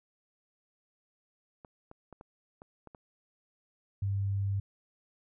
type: clicks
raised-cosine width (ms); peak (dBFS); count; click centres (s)
1; -34; 7; 1.648 / 1.914 / 2.127 / 2.211 / 2.619 / 2.873 / 2.948
type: tone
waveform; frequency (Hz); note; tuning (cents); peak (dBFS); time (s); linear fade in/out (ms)
sine; 99; G2; +18; -28; 4.02-4.6; 5
effects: none